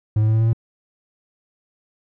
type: tone with pitch steps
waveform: triangle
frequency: 107.3 / 108.67 / 110.06 / 111.47 / 112.9 / 114.34 Hz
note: A2 / A2 / A2 / A2 / A2 / A#2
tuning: -43 / -21 / +1 / +23 / +45 / -33 cents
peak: -12 dBFS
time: 0.16-0.532 s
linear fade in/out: 5 ms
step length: 62 ms
effects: none